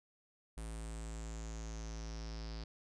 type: tone with low-pass filter sweep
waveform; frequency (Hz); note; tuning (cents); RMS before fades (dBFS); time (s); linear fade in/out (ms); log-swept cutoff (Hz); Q
square; 55.2; A1; +6; -44; 0.57-2.64; 5; 9300 to 4800; 6.3
effects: none